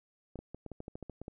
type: clicks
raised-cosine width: 2 ms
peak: -29 dBFS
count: 12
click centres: 0.357 / 0.39 / 0.546 / 0.663 / 0.717 / 0.804 / 0.881 / 0.955 / 1.027 / 1.097 / 1.216 / 1.281 s
effects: none